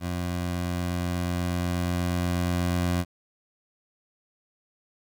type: tone with level ramp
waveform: 20% pulse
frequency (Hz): 88.3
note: F2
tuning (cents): +20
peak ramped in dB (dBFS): -23 to -18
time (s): 0-3.05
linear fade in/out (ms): 50
effects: 10-bit